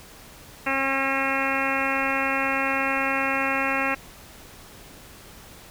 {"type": "harmonic tone", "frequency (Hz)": 270.4, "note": "C#4", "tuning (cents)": -43, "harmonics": [1, 2, 3, 4, 5, 6, 7, 8, 9, 10], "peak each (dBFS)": [-31, -31, -31, -31, -31, -31, -31, -31, -31, -31], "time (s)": [0.66, 3.95], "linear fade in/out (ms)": 10, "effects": ["pink hiss -46 dBFS RMS until 5.7 s"]}